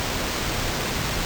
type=noise with sample-and-hold; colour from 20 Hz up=pink; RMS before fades=-26 dBFS; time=0-1.25 s; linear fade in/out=0 ms; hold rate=11025 Hz; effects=none